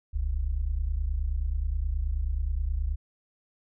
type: tone pair together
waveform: sine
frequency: 40.76 / 70.2 Hz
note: E1 / C#2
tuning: -19 / +22 cents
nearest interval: major sixth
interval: 941 cents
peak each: -28 dBFS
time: 0.13-2.96 s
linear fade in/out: 20 ms
effects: none